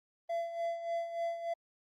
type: tone with tremolo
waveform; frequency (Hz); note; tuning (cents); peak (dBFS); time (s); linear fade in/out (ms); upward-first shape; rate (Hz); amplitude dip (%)
triangle; 676; E5; +43; -29; 0.29-1.54; 10; sine; 3.4; 65
effects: Opus 32 kbps